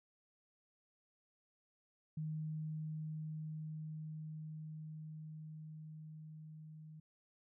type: tone with level ramp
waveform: sine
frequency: 155.56 Hz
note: D#3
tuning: in tune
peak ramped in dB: -38 to -51 dBFS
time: 2.17-7 s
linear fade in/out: 5 ms
effects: none

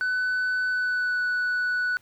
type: tone with pitch glide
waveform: sine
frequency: 1500 to 1481.1 Hz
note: F#6 to F#6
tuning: +23 to +1 cents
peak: -20 dBFS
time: 0.01-1.97 s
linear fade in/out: 0 ms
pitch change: -22 cents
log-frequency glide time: 0.7-1.22 s
effects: tanh soft clip ceiling -22 dBFS + pink hiss -60 dBFS RMS until 2.01 s

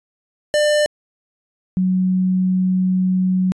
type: tone pair in turn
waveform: square / sine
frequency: 597 / 185.24 Hz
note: D5 / F#3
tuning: +28 / +2 cents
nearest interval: octave + minor sixth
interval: 2026 cents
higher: first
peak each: -14 dBFS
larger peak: neither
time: 0.54-0.86 / 1.77-3.52 s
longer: second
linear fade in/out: 0 ms
effects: resampled to 22050 Hz

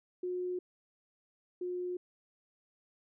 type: tone pair in turn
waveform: sine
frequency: 361.5 / 359.2 Hz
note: F#4 / F4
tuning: -40 / +49 cents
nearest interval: unison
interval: 11 cents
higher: first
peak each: -33 / -34 dBFS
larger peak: first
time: 0.23-0.59 / 1.61-1.97 s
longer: neither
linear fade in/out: 5 ms
effects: none

